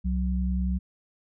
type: tone pair together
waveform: sine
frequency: 65.16 / 184.3 Hz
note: C2 / F#3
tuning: -7 / -7 cents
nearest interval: octave + tritone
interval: 1800 cents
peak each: -25 / -28 dBFS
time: 0.04-0.79 s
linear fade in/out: 20 ms
effects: none